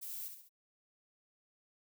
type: noise with echo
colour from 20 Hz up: violet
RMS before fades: -44 dBFS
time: 0.01-0.29 s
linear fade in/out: 20 ms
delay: 68 ms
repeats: 3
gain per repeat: -6 dB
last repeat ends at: 0.494 s
effects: none